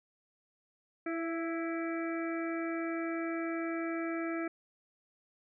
harmonic tone with a mistuned harmonic, 330.2 Hz, E4, 3 cents sharp, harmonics 1 / 2 / 4 / 5 / 6 / 7, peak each -34 / -41 / -43 / -46 / -47 / -46 dBFS, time 1.06-4.48 s, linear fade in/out 5 ms, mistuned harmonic 2, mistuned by +18 cents, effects none

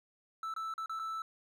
triangle tone with dropouts, 1318.5 Hz, E6, in tune, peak -34 dBFS, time 0.43-1.22 s, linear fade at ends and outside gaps 2 ms, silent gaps 0.539-0.563 / 0.739-0.779 / 0.86-0.895 / 0.992-0.996 s, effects none

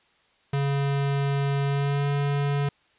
square tone with pitch glide, 140 to 142.28 Hz, C#3 to C#3, +18 to +45 cents, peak -23 dBFS, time 0.53-2.69 s, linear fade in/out 5 ms, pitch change +27 cents, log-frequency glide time 1.65-2.08 s, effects white hiss -63 dBFS RMS until 2.98 s + resampled to 8000 Hz

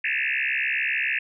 sine tone with frequency modulation, 2207 Hz, C#7, 8 cents flat, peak -22 dBFS, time 0.04-1.19 s, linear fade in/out 5 ms, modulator 67.1 Hz, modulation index 7.7, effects none

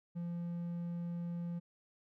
triangle tone, 172.1 Hz, F3, 25 cents flat, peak -35 dBFS, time 0.15-1.6 s, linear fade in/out 20 ms, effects none

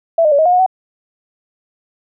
sine tone with pitch steps, 663 / 609 / 567 / 633 / 715 / 726 / 751 Hz, E5 / D#5 / C#5 / D#5 / F5 / F#5 / F#5, +10 / -37 / +39 / +30 / +41 / -33 / +26 cents, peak -8 dBFS, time 0.18-0.663 s, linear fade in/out 5 ms, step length 69 ms, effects none

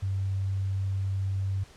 sine tone, 96.7 Hz, G2, 23 cents flat, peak -26 dBFS, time 0.02-1.64 s, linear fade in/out 10 ms, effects pink hiss -54 dBFS RMS until 1.76 s + low-pass 8000 Hz 12 dB/octave

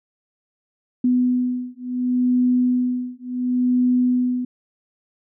sine beating tone pair, 248.9 / 249.6 Hz, B3 / B3, +14 / +19 cents, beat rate 0.7 Hz, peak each -20 dBFS, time 1.04-4.45 s, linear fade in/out 5 ms, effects none

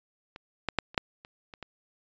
clicks, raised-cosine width 0.3 ms, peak -27 / -12 / -8 / -30 / -7 / -30 / -28 / -24 dBFS, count 8, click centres 0.361 / 0.687 / 0.787 / 0.945 / 0.978 / 1.249 / 1.538 / 1.627 s, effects resampled to 16000 Hz

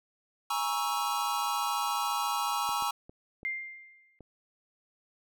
square chord, A# half-diminished seventh, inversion third, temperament equal with one note detuned, 830.6 / 944.8 / 1108.7 / 1318.5 Hz, G#5 / A#5 / C#6 / E6, 0 / +23 / 0 / 0 cents, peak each -35 dBFS, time 0.5-2.91 s, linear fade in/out 5 ms
clicks, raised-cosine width 2 ms, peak -35 dBFS, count 5, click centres 2.691 / 2.824 / 3.095 / 3.431 / 4.207 s
sine tone with exponential decay, 2102 Hz, C7, 7 cents sharp, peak -28 dBFS, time 3.45-4.19 s, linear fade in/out 0 ms, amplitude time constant 160 ms
effects none

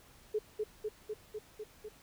sine tone with echo, 426.7 Hz, G#4, 47 cents sharp, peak -29 dBFS, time 0.34-0.39 s, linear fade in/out 10 ms, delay 250 ms, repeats 6, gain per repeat -2 dB, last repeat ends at 1.89 s, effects pink hiss -60 dBFS RMS until 2.02 s

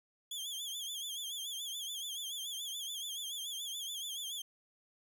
sawtooth tone with vibrato, 3322 Hz, G#7, in tune, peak -36 dBFS, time 0.31-4.42 s, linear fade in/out 5 ms, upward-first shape sine, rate 7 Hz, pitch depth 100 cents each way, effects none

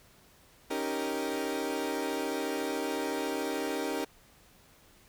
30% pulse chord, Eb dominant seventh, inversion third, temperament equal, 277.2 / 311.1 / 392 / 466.2 Hz, Db4 / Eb4 / G4 / Bb4, 0 / 0 / 0 / 0 cents, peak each -34 dBFS, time 0.7-4.05 s, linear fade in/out 10 ms, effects pink hiss -60 dBFS RMS until 5.08 s

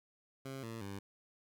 15% pulse tone with pitch steps, 134.6 / 113.8 / 99 Hz, C3 / A#2 / G2, +49 / -41 / +18 cents, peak -36 dBFS, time 0.45-0.99 s, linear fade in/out 5 ms, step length 180 ms, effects none

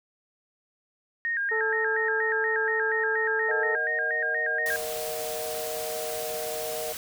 sine tone with vibrato, 1731 Hz, A6, 29 cents flat, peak -25 dBFS, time 1.25-4.76 s, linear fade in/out 0 ms, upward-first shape square, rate 4.2 Hz, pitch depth 120 cents each way
harmonic tone, 440 Hz, A4, in tune, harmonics 1 / 2 / 3 / 4, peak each -28 / -34 / -38 / -40 dBFS, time 1.51-3.76 s, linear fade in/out 10 ms
sine chord, D# minor, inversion second, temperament equal, 466.2 / 622.3 / 740 Hz, A#4 / D#5 / F#5, 0 / 0 / 0 cents, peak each -35 / -34 / -39 dBFS, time 3.48-6.93 s, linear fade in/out 10 ms
white noise, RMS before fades -36 dBFS, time 4.66-6.97 s, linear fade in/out 0 ms
effects none

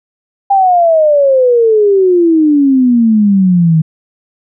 sine exponential sweep, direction down, 803 to 155.56 Hz, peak -5 dBFS, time 0.5-3.82 s, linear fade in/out 10 ms, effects none

